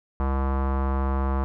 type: tone with low-pass filter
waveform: square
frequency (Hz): 67.2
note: C2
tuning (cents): +47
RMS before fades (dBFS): -24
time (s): 0.2-1.44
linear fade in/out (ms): 0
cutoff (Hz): 1100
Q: 2.9
effects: none